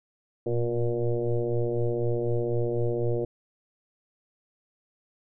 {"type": "tone with frequency modulation", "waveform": "sine", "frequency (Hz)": 238, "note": "A#3", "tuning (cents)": 36, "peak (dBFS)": -23, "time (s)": [0.46, 3.25], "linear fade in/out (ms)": 5, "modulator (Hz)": 118, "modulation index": 2.6, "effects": []}